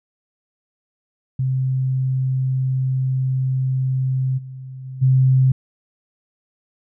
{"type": "tone with level steps", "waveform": "sine", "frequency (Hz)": 130.81, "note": "C3", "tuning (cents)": 0, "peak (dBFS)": [-17, -31, -29, -11], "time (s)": [1.39, 5.52], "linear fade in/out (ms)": 5, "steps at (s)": [4.37, 4.84, 5.01], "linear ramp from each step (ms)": 20, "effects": []}